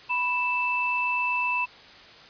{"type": "tone pair together", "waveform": "sine", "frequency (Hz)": [984, 2644], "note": ["B5", "E7"], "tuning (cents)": [-7, 5], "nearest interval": "octave + perfect fourth", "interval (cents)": 1712, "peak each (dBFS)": [-27, -25], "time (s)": [0.09, 1.66], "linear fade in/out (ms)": 20, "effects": ["white hiss -48 dBFS RMS until 2.29 s", "resampled to 11025 Hz"]}